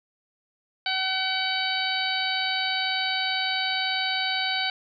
harmonic tone with a mistuned harmonic, 757 Hz, F#5, 39 cents sharp, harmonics 1 / 2 / 3 / 4 / 5 / 6, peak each -31 / -31 / -31 / -31 / -31 / -31 dBFS, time 0.86-4.7 s, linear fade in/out 2 ms, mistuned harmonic 5, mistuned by +24 cents, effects none

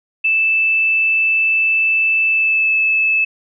sine tone with pitch glide, 2637 to 2613 Hz, E7 to E7, 0 to -16 cents, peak -12 dBFS, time 0.24-3.25 s, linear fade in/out 10 ms, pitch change -16 cents, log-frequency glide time 2.28-2.74 s, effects none

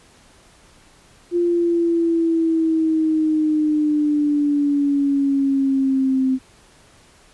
sine exponential sweep, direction down, 349.2 to 260 Hz, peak -15 dBFS, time 1.31-6.39 s, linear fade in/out 50 ms, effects pink hiss -51 dBFS RMS until 7.33 s + resampled to 24000 Hz

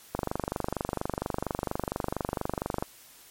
click train, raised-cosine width 1 ms, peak -14 dBFS, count 66, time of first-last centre 0.15-2.825 s, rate 24.3 Hz, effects white hiss -53 dBFS RMS until 3.3 s + MP3 64 kbps

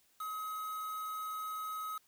triangle tone with quantisation, 1272 Hz, D#6, 38 cents sharp, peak -36 dBFS, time 0.2-1.98 s, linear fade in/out 5 ms, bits 8, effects white hiss -70 dBFS RMS until 2.07 s

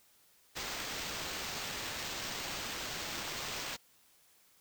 blue noise with sample-and-hold, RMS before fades -40 dBFS, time 0.55-3.77 s, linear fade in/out 20 ms, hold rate 11025 Hz, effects white hiss -66 dBFS RMS until 4.6 s

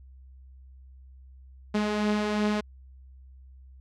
sawtooth beating tone pair, 207.7 / 210.5 Hz, G#3 / G#3, 0 / +24 cents, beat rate 2.8 Hz, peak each -29 / -21 dBFS, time 1.74-2.61 s, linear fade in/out 10 ms, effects added 65 Hz sine -47 dBFS peak until 3.8 s + low-pass 5000 Hz 12 dB/octave

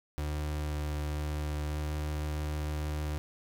35% pulse tone with pitch glide, 74.9 to 75.55 Hz, D2 to D2, +35 to +50 cents, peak -30 dBFS, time 0.18-3.18 s, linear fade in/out 0 ms, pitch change +15 cents, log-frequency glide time 1.59-1.87 s, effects 10-bit

